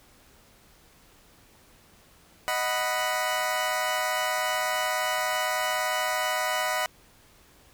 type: chord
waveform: 20% pulse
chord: B major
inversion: first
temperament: equal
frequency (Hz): 622.3 / 740 / 987.8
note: D#5 / F#5 / B5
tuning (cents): 0 / 0 / 0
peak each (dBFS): -25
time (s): 2.48-6.86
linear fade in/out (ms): 0
effects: pink hiss -57 dBFS RMS until 7.73 s